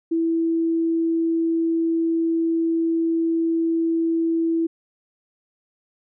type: tone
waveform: sine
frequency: 329.6 Hz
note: E4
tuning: in tune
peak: -18 dBFS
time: 0.11-4.67 s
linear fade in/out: 10 ms
effects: none